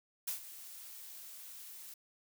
blue noise with ADSR envelope, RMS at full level -36 dBFS, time 0.27-1.94 s, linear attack 10 ms, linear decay 110 ms, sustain -14 dB, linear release 3 ms, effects none

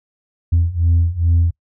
sine beating tone pair, 83.2 / 85.6 Hz, E2 / F2, +17 / -34 cents, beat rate 2.4 Hz, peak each -15 / -13 dBFS, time 0.52-1.51 s, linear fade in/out 10 ms, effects noise-tail reverb RT60 0.1 s tail -26 dB re dry + tanh soft clip ceiling -8 dBFS

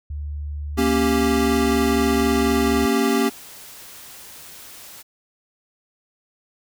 sine tone with pitch glide, 73.42 to 71.25 Hz, D2 to C#2, 0 to +48 cents, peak -26 dBFS, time 0.1-2.86 s, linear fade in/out 5 ms, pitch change -52 cents, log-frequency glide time 0.93-1.32 s
square chord, G diminished, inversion first, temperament equal, 233.1 / 277.2 / 392 Hz, Bb3 / Db4 / G4, 0 / 0 / 0 cents, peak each -22 dBFS, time 0.77-3.3 s, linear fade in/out 20 ms
white noise, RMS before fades -41 dBFS, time 3.02-5.03 s, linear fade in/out 20 ms
effects none

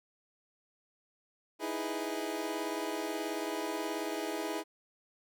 25% pulse chord, E major seventh, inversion third, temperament equal, 311.1 / 329.6 / 415.3 / 493.9 Hz, D#4 / E4 / G#4 / B4, 0 / 0 / 0 / 0 cents, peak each -36 / -35 / -35 / -40 dBFS, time 1.59-4.64 s, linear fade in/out 50 ms, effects none

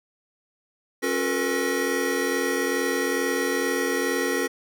square tone cluster, 273.5 / 361.9 / 442.5 / 484.8 / 1907 Hz, C#4 / F#4 / A4 / B4 / A#6, -23 / -38 / +10 / -32 / +39 cents, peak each -30 dBFS, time 1.02-4.48 s, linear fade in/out 20 ms, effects none

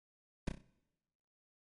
brown noise with echo, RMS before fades -33 dBFS, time 0.47-0.49 s, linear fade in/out 5 ms, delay 31 ms, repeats 4, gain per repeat -7 dB, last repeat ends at 0.614 s, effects noise-tail reverb RT60 1.0 s tail -21 dB re dry + MP3 48 kbps

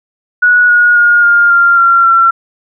sine tone with pitch steps, 1464 / 1445.5 / 1427.3 / 1409.2 / 1391.4 / 1373.9 / 1356.5 Hz, F#6 / F#6 / F6 / F6 / F6 / F6 / E6, -19 / -41 / +37 / +15 / -7 / -29 / +49 cents, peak -4 dBFS, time 0.42-2.31 s, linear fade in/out 10 ms, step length 270 ms, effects none

